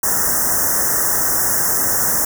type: band-stop noise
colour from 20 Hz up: white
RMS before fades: -17 dBFS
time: 0.03-2.25 s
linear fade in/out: 5 ms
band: 1900 to 5400 Hz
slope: 96 dB/octave
effects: none